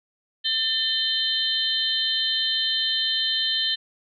sine tone cluster, 1790 / 3102 / 3622 / 4087 Hz, A6 / G7 / A7 / C8, +29 / -19 / +49 / -41 cents, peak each -31 / -24 / -28 / -27 dBFS, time 0.44-3.76 s, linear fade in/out 20 ms, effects none

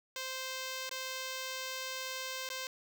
5% pulse tone with dropouts, 521 Hz, C5, 7 cents flat, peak -26 dBFS, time 0.16-2.67 s, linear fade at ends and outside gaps 1 ms, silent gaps 0.893-0.912 / 2.49-2.501 s, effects none

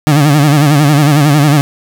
30% pulse tone with vibrato, 146.83 Hz, D3, in tune, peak -3 dBFS, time 0.07-1.61 s, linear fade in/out 0 ms, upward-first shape sine, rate 11 Hz, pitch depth 97 cents each way, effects none

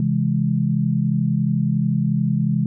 sine chord, C augmented, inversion none, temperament equal with one note detuned, 133.64 / 164.81 / 207.7 Hz, C3 / E3 / G#3, +37 / 0 / 0 cents, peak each -21 dBFS, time 0-2.66 s, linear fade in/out 2 ms, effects none

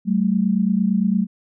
sine tone pair together, 190.21 / 219 Hz, F#3 / A3, +48 / -8 cents, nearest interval major second, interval 244 cents, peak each -18 / -19 dBFS, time 0.05-1.27 s, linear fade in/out 50 ms, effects none

